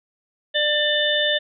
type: harmonic tone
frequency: 595 Hz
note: D5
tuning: 22 cents sharp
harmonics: 1 / 3 / 5 / 6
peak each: -23 / -23 / -25 / -22 dBFS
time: 0.54-1.39 s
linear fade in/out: 20 ms
effects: none